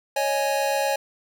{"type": "chord", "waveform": "square", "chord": "C# suspended second", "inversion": "none", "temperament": "equal", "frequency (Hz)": [554.4, 622.3, 830.6], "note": ["C#5", "D#5", "G#5"], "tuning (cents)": [0, 0, 0], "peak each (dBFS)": [-25, -30, -26], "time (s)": [0.16, 0.96], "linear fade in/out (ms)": 5, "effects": []}